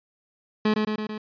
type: tone with echo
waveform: 30% pulse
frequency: 214 Hz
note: A3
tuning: 48 cents flat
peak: -16 dBFS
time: 0.65-0.74 s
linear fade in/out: 5 ms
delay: 110 ms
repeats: 4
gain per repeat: -3 dB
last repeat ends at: 1.18 s
effects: resampled to 11025 Hz